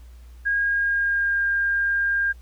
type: tone with pitch glide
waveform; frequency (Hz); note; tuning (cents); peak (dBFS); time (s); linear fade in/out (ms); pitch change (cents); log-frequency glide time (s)
sine; 1632 to 1605.8; G#6 to G6; -31 to +41; -19; 0.45-2.33; 20; -28; 0.55-1.45
effects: added 60 Hz sine -41 dBFS peak until 2.41 s + pink hiss -59 dBFS RMS until 2.41 s